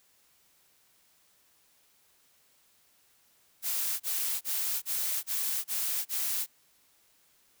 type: noise bursts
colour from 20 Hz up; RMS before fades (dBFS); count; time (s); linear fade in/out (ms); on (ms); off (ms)
blue; -31; 7; 3.62-6.466; 50; 380; 31
effects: white hiss -66 dBFS RMS until 7.6 s